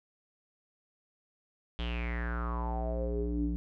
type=tone with low-pass filter sweep; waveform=square; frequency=59 Hz; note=A#1; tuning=22 cents sharp; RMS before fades=-33 dBFS; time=1.79-3.56 s; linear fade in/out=0 ms; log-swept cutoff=3300 to 240 Hz; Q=7.4; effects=none